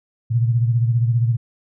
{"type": "beating tone pair", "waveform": "sine", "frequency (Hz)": [116.54, 131.54], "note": ["A#2", "C3"], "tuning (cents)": [0, 10], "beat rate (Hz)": 15, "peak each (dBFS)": [-15, -23], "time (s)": [0.3, 1.37], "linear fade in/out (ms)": 20, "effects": []}